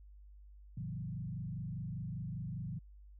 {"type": "tone with frequency modulation", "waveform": "sine", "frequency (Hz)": 140.8, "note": "C#3", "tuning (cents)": 27, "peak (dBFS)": -38, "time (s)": [0.77, 2.79], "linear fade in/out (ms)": 5, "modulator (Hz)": 25, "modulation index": 1.6, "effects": ["added 50 Hz sine -53 dBFS peak until 3.19 s"]}